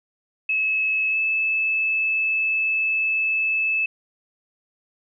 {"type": "tone with pitch glide", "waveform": "sine", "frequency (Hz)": [2588, 2614], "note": ["E7", "E7"], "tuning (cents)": [-32, -15], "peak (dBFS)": -19, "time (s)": [0.49, 3.86], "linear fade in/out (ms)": 5, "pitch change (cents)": 17, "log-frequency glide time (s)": [1.1, 1.17], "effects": []}